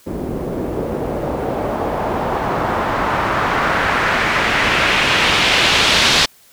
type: noise with low-pass filter sweep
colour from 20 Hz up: white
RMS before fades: -17 dBFS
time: 0.06-6.26 s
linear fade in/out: 10 ms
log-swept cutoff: 340 to 4100 Hz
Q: 1.4
effects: white hiss -49 dBFS RMS until 6.52 s